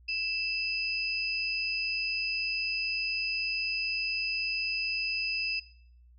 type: tone pair together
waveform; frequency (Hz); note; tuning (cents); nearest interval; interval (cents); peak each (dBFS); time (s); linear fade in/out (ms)
sine; 2644 / 4991; E7 / D#8; +5 / +5; major seventh; 1100; -31 / -34; 0.08-5.6; 10
effects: noise-tail reverb RT60 0.6 s tail -18 dB re dry + added 60 Hz sine -54 dBFS peak until 6.18 s